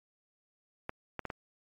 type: clicks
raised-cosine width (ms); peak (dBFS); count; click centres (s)
0.5; -21; 4; 0.894 / 1.193 / 1.253 / 1.302
effects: MP3 64 kbps